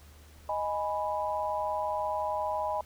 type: chord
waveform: sine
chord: G# minor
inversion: second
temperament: equal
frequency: 622.3 / 830.6 / 987.8 Hz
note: D#5 / G#5 / B5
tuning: 0 / 0 / 0 cents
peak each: -33 dBFS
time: 0.49-2.81 s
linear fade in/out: 2 ms
effects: added 75 Hz sine -52 dBFS peak until 2.85 s + pink hiss -58 dBFS RMS until 2.85 s